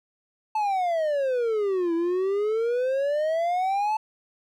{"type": "exponential two-way sweep", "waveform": "triangle", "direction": "down then up", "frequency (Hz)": [880, 329.6, 880], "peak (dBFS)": -20, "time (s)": [0.55, 3.97], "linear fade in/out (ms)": 5, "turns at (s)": 1.94, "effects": []}